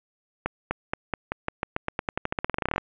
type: accelerating click train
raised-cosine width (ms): 0.5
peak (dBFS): -10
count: 26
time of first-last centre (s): 0.46-2.781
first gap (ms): 250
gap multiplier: 0.9
effects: resampled to 8000 Hz + 7-bit